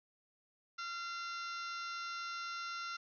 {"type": "harmonic tone with a mistuned harmonic", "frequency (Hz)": 687, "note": "F5", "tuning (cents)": -29, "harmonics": [2, 3, 4, 5, 6, 7, 8, 9], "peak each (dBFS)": [-41, -52, -51, -54, -52, -57, -53, -58], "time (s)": [0.78, 2.97], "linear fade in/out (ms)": 10, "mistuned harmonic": 5, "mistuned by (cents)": 64, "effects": []}